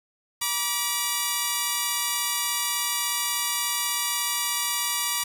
5% pulse tone pair together, 962 / 1161.7 Hz, B5 / D6, -46 / -19 cents, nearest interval minor third, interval 327 cents, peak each -15 dBFS, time 0.41-5.24 s, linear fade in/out 10 ms, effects 7-bit

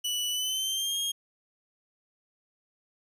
sawtooth tone with pitch glide, 2960 to 3247 Hz, F#7 to G#7, 0 to -40 cents, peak -25 dBFS, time 0.04-1.12 s, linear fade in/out 10 ms, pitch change +160 cents, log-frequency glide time 0.3-0.98 s, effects resampled to 32000 Hz

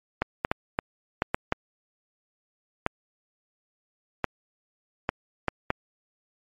clicks, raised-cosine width 0.5 ms, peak -8 dBFS, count 12, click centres 0.22 / 0.449 / 0.515 / 0.789 / 1.221 / 1.345 / 1.524 / 2.864 / 4.243 / 5.091 / 5.483 / 5.704 s, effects MP3 64 kbps

